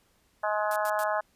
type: harmonic tone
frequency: 210.9 Hz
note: G#3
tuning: 27 cents sharp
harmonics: 3 / 4 / 5 / 6 / 7 / 8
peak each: -29 / -31 / -33 / -35 / -36 / -37 dBFS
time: 0.43-1.21 s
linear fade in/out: 10 ms
type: noise bursts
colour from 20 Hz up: blue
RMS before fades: -38 dBFS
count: 3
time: 0.71-1.038 s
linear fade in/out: 2 ms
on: 50 ms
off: 89 ms
effects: pink hiss -67 dBFS RMS until 1.35 s + resampled to 32000 Hz